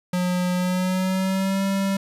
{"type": "tone with pitch glide", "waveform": "square", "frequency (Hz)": [180, 195.16], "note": ["F#3", "G3"], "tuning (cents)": [-47, -7], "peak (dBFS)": -21, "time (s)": [0.13, 1.97], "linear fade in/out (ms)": 5, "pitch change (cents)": 140, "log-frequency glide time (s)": [0.54, 1.64], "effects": ["resampled to 32000 Hz", "9-bit"]}